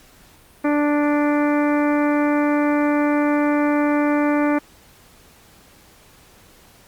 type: harmonic tone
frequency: 293.7 Hz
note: D4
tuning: in tune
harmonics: 1 / 2 / 3 / 4 / 5 / 6 / 7 / 8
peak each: -17 / -23 / -27 / -29 / -31 / -33 / -34 / -35 dBFS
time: 0.64-4.59 s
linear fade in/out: 10 ms
effects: pink hiss -50 dBFS RMS until 6.87 s + Opus 48 kbps